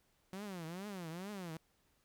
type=tone with vibrato; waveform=sawtooth; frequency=182.7 Hz; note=F#3; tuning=22 cents flat; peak=-39 dBFS; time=0.33-1.57 s; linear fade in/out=0 ms; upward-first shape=triangle; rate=2.3 Hz; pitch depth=270 cents each way; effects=pink hiss -75 dBFS RMS until 2.04 s